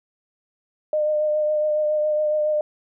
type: tone with vibrato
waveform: sine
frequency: 607 Hz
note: D#5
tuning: 43 cents flat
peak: -18 dBFS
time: 0.93-2.61 s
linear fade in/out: 2 ms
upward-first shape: triangle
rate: 7.2 Hz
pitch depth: 22 cents each way
effects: none